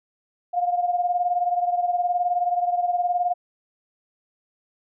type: beating tone pair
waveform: sine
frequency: 706 / 725 Hz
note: F5 / F#5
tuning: +19 / -35 cents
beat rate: 19 Hz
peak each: -21 / -26 dBFS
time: 0.53-3.34 s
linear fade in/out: 20 ms
effects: none